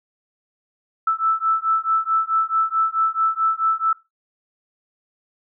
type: beating tone pair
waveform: sine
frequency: 1316 / 1320.6 Hz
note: E6 / E6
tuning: -3 / +3 cents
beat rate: 4.6 Hz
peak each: -20 dBFS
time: 1.07-3.93 s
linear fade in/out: 5 ms
effects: noise-tail reverb RT60 0.2 s tail -18 dB re dry